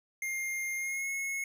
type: tone with pitch glide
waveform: square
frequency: 2118 to 2179 Hz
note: C7 to C#7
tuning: +21 to -30 cents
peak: -33 dBFS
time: 0.22-1.44 s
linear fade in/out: 2 ms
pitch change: +49 cents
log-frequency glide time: 0.76-1.09 s
effects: none